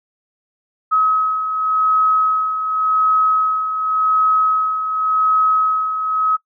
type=beating tone pair; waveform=sine; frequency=1276 / 1276.89 Hz; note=D#6 / D#6; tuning=+43 / +44 cents; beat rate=0.89 Hz; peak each=-22 / -14 dBFS; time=0.91-6.37 s; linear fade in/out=20 ms; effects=noise-tail reverb RT60 0.1 s tail -22 dB re dry